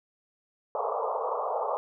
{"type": "band-pass noise", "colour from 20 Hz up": "pink", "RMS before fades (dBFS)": -30, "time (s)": [0.75, 1.77], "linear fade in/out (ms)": 0, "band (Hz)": [440, 1200], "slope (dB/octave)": 96, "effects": []}